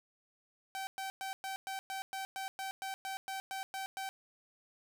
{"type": "tone bursts", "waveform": "sawtooth", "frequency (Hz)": 772, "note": "G5", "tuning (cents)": -27, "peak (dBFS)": -34, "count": 15, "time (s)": [0.75, 4.09], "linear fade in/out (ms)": 0, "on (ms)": 120, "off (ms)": 110, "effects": []}